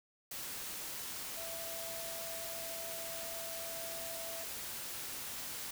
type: tone in noise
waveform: sine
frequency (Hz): 664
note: E5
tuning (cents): +12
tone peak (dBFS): -46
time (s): 1.37-4.44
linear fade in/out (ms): 5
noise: white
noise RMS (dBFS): -43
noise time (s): 0.31-5.71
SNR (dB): -6
effects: none